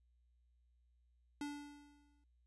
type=tone with exponential decay; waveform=square; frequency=290 Hz; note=D4; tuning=22 cents flat; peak=-40 dBFS; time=1.41-2.24 s; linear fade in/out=2 ms; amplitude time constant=180 ms; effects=added 60 Hz sine -70 dBFS peak until 2.46 s + resampled to 24000 Hz